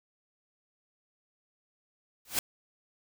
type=noise with exponential growth; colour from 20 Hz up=white; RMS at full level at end=-24 dBFS; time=2.25-2.39 s; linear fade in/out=2 ms; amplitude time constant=30 ms; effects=none